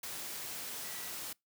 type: tone in noise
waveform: sine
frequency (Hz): 1950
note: B6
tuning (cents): -23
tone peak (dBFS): -53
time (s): 0.84-1.1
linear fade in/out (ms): 5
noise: white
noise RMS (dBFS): -42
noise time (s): 0.03-1.33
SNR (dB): -14
effects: noise-tail reverb RT60 0.2 s tail -26 dB re dry + high-pass 100 Hz 12 dB/octave